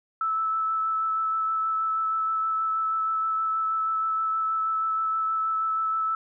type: tone with vibrato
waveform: sine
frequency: 1311 Hz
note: E6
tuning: 10 cents flat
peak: -23 dBFS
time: 0.21-6.15 s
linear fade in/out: 2 ms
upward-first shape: sine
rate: 6.3 Hz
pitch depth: 10 cents each way
effects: none